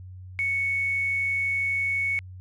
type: tone with quantisation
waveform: sine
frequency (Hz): 2217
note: C#7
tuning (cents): 0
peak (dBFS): -23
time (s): 0.39-2.19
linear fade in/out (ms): 0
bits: 8
effects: added 92 Hz sine -39 dBFS peak until 2.4 s + resampled to 24000 Hz